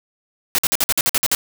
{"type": "noise bursts", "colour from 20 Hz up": "white", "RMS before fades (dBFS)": -17, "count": 10, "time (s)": [0.55, 1.349], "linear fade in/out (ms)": 0, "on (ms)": 34, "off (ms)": 51, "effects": []}